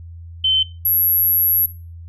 sine tone pair in turn, 3076 / 11613 Hz, G7 / F#9, -33 / -33 cents, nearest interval octave + major seventh, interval 2300 cents, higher second, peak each -13 dBFS, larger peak neither, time 0.44-0.63 / 0.85-1.66 s, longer second, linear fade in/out 5 ms, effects noise-tail reverb RT60 0.3 s tail -17 dB re dry + added 84 Hz sine -33 dBFS peak until 2.08 s

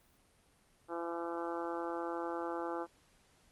harmonic tone, 169.4 Hz, E3, 48 cents sharp, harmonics 2 / 3 / 4 / 5 / 6 / 7 / 8 / 9, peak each -40 / -42 / -46 / -43 / -49 / -46 / -48 / -53 dBFS, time 0.88-2.87 s, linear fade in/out 50 ms, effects pink hiss -68 dBFS RMS until 3.51 s + Opus 32 kbps

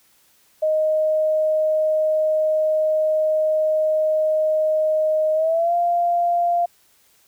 sine tone with pitch glide, 622.3 to 694.5 Hz, D#5 to F5, 0 to -10 cents, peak -16 dBFS, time 0.62-6.66 s, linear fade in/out 10 ms, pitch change +190 cents, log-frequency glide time 5.34-5.74 s, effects white hiss -58 dBFS RMS until 7.27 s

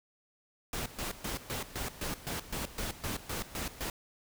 pink noise with tremolo, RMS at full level -36 dBFS, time 0.73-3.9 s, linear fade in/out 2 ms, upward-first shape square, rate 3.9 Hz, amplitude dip 80%, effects none

